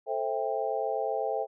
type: chord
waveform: sine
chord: A minor seventh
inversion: none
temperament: just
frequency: 440 / 528 / 660 / 792 Hz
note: A4 / C5 / E5 / G5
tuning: 0 / +16 / +2 / +18 cents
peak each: -33 / -33 / -33 / -33 dBFS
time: 0.06-1.47 s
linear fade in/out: 50 ms
effects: none